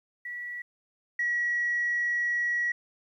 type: tone pair in turn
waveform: sine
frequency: 1942 / 1920.8 Hz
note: B6 / B6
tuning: -30 / -49 cents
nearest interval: unison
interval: 19 cents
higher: first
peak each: -34 / -24 dBFS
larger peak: second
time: 0.25-0.62 / 1.19-2.72 s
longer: second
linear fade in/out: 5 ms
effects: tanh soft clip ceiling -20 dBFS + 11-bit